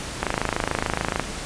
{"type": "click train", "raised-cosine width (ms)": 0.5, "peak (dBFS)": -6, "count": 27, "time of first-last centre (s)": [0.23, 1.197], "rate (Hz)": 26.9, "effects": ["pink hiss -32 dBFS RMS until 1.45 s", "resampled to 22050 Hz"]}